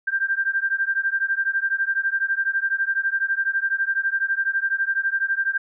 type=beating tone pair; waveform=sine; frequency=1577 / 1589 Hz; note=G6 / G6; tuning=+10 / +23 cents; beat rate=12 Hz; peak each=-23 dBFS; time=0.07-5.58 s; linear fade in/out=10 ms; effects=none